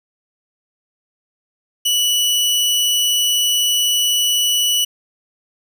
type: tone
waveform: sawtooth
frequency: 2952 Hz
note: F#7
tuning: 5 cents flat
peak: -11 dBFS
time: 1.85-4.85 s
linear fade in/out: 10 ms
effects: none